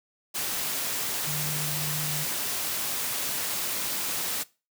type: tone in noise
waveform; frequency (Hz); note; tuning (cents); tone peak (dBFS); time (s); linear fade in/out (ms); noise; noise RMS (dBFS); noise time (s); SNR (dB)
sine; 150.4; D3; +42; -32; 1.26-2.25; 20; white; -30; 0.34-4.44; -5
effects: noise-tail reverb RT60 0.3 s tail -21 dB re dry + high-pass 100 Hz 12 dB/octave